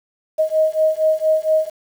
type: beating tone pair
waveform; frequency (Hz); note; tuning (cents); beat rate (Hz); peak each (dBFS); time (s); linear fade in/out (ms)
sine; 626 / 630.3; D#5 / D#5; +10 / +22; 4.3; -17; 0.38-1.7; 20
effects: 7-bit